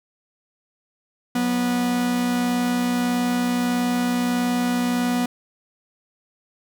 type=tone pair together; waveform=45% pulse; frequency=183.3 / 244.9 Hz; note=F#3 / B3; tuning=-16 / -14 cents; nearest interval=perfect fourth; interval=502 cents; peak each=-29 / -20 dBFS; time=1.35-5.26 s; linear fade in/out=5 ms; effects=none